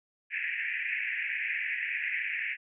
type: band-pass noise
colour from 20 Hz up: pink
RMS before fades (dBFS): -33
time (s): 0.3-2.57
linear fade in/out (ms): 50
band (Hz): 1700 to 2600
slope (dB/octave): 96
effects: none